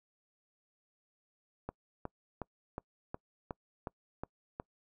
click train, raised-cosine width 1 ms, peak -24 dBFS, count 9, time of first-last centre 1.69-4.599 s, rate 2.75 Hz, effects noise-tail reverb RT60 0.1 s tail -26 dB re dry

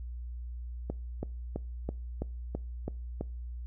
click train, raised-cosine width 2 ms, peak -20 dBFS, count 8, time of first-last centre 0.9-3.21 s, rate 3.03 Hz, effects noise-tail reverb RT60 0.4 s tail -24 dB re dry + added 60 Hz sine -37 dBFS peak until 3.66 s

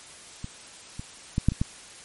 clicks, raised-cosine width 5 ms, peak -21 / -22 / -11 / -6 / -19 / -11 dBFS, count 6, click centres 0.444 / 0.995 / 1.381 / 1.486 / 1.52 / 1.615 s, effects white hiss -46 dBFS RMS until 2.04 s + MP3 48 kbps

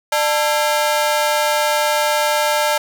sawtooth ring-modulated tone, 744 Hz, F#5, 9 cents sharp, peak -8 dBFS, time 0.12-2.78 s, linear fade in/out 5 ms, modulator 146 Hz, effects none

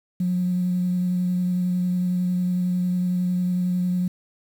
sine tone with vibrato, 180.2 Hz, F#3, 45 cents flat, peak -19 dBFS, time 0.2-4.08 s, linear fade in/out 5 ms, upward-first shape square, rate 11 Hz, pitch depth 10 cents each way, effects tanh soft clip ceiling -15 dBFS + 8-bit

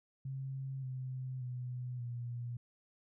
sine tone with pitch steps, 134.1 / 129.31 / 124.69 / 120.23 Hz, C3 / C3 / B2 / B2, +43 / -20 / +17 / -46 cents, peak -38 dBFS, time 0.25-2.57 s, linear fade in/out 5 ms, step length 580 ms, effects none

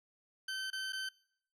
20% pulse tone with dropouts, 1540 Hz, G6, 31 cents flat, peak -32 dBFS, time 0.48-1.09 s, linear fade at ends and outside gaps 5 ms, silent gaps 0.703-0.729 / 0.924-0.93 s, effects noise-tail reverb RT60 0.7 s tail -24 dB re dry + low-pass 10000 Hz 12 dB/octave

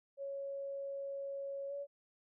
sine tone with pitch glide, 554 to 565.3 Hz, C#5 to C#5, -1 to +34 cents, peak -39 dBFS, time 0.17-1.87 s, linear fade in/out 50 ms, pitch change +35 cents, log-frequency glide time 1.68-1.73 s, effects none

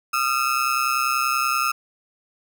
35% pulse ring-modulated tone, 1298 Hz, E6, 27 cents flat, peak -15 dBFS, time 0.13-1.72 s, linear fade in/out 10 ms, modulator 65.2 Hz, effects none

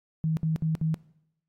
sine tone bursts, 159 Hz, D#3, 38 cents sharp, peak -23 dBFS, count 4, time 0.24-0.943 s, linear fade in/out 0 ms, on 130 ms, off 61 ms, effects noise-tail reverb RT60 0.8 s tail -21 dB re dry + AAC 48 kbps

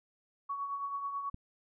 sine tone with tremolo, 1120 Hz, C#6, 18 cents sharp, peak -32 dBFS, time 0.49-1.3 s, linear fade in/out 10 ms, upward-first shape triangle, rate 9.2 Hz, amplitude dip 55%
click, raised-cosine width 5 ms, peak -30 dBFS, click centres 1.344 s
effects none

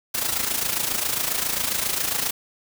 white noise with amplitude modulation, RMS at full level -22 dBFS, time 0.14-2.31 s, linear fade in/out 10 ms, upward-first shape sine, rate 27.4 Hz, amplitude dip 65%, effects none

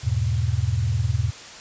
sine chord, E major, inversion none, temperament equal, 82.41 / 103.83 / 123.47 Hz, E2 / G#2 / B2, 0 / 0 / 0 cents, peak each -25 / -23 / -24 dBFS, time 0.03-1.31 s, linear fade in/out 20 ms, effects white hiss -40 dBFS RMS until 1.6 s + resampled to 16000 Hz

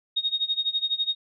sine tone with tremolo, 3729 Hz, A#7, in tune, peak -20 dBFS, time 0.16-1.15 s, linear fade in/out 10 ms, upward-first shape sine, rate 12 Hz, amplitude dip 90%, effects none

